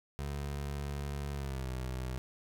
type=tone with pitch glide; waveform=25% pulse; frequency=71 to 63.62 Hz; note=C#2 to C2; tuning=+42 to -48 cents; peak=-32 dBFS; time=0.19-2.18 s; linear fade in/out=0 ms; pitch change=-190 cents; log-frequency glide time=1.33-1.7 s; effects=none